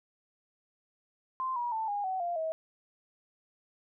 sine tone with pitch steps, 1041 / 960.1 / 885.5 / 816.8 / 753.3 / 694.8 / 640.8 Hz, C6 / B5 / A5 / G#5 / F#5 / F5 / E5, -9 / -49 / +11 / -29 / +31 / -9 / -49 cents, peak -30 dBFS, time 1.4-2.52 s, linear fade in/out 0 ms, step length 160 ms, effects none

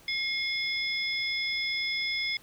sine tone cluster, 2150 / 3438 / 5110 Hz, C7 / A7 / D#8, +47 / -41 / +45 cents, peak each -30 / -34 / -34 dBFS, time 0.08-2.37 s, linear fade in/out 2 ms, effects pink hiss -56 dBFS RMS until 2.42 s

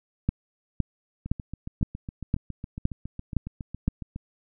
two click trains, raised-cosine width 5 ms, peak -22 / -10 dBFS, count 22 / 8, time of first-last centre 1.26-4.161 / 0.29-3.88 s, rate 7.24 / 1.95 Hz, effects none

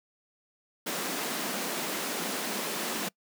pink high-pass noise, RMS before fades -33 dBFS, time 0.86-3.09 s, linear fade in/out 10 ms, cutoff 180 Hz, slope 48 dB/octave, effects noise-tail reverb RT60 0.1 s tail -25 dB re dry

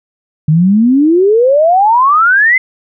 sine exponential sweep, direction up, 148.6 to 2093 Hz, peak -5 dBFS, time 0.48-2.58 s, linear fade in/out 5 ms, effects none

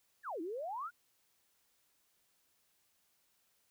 sine exponential two-way sweep, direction down then up, 1864.7 to 309.3 to 1495 Hz, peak -38 dBFS, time 0.23-0.91 s, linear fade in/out 50 ms, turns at 0.41 s, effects white hiss -75 dBFS RMS until 3.7 s

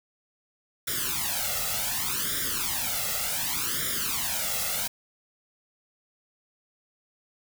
white noise with flanger, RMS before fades -29 dBFS, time 0.87-4.88 s, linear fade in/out 10 ms, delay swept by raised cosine 0.56 to 1.52 ms, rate 0.67 Hz, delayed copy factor +1, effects none

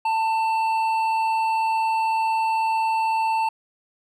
sine tone with hard clipping, 891 Hz, A5, 22 cents sharp, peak -21 dBFS, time 0.05-3.49 s, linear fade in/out 5 ms, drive 7 dB, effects none

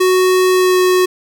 square tone with pitch glide, 370 to 367 Hz, F#4 to F#4, 0 to -14 cents, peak -10 dBFS, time 0-1.06 s, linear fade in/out 10 ms, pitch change -14 cents, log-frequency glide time 0.51-0.78 s, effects none

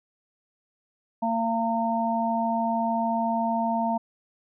harmonic tone, 228.3 Hz, A#3, 36 cents flat, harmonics 1 / 3 / 4, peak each -27 / -27 / -27 dBFS, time 1.22-3.98 s, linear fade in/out 10 ms, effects none

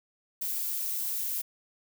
violet noise, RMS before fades -32 dBFS, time 0.41-1.42 s, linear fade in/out 10 ms, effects none

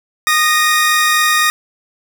sawtooth tone pair together, 1228.5 / 1864.7 Hz, D#6 / A#6, -22 / 0 cents, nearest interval perfect fifth, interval 722 cents, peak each -10 dBFS, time 0.27-1.5 s, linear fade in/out 0 ms, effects none

